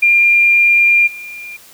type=tone with level steps; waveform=sine; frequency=2397 Hz; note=D7; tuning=35 cents sharp; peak=-7 / -27 dBFS; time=0.02-1.57 s; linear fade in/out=10 ms; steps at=1.06 s; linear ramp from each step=20 ms; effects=white hiss -42 dBFS RMS until 1.73 s